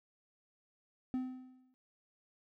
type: tone with exponential decay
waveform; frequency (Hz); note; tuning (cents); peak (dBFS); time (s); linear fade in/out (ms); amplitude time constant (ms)
triangle; 256.2; C4; -36; -29; 1.14-1.74; 0; 130
effects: noise-tail reverb RT60 0.2 s tail -24 dB re dry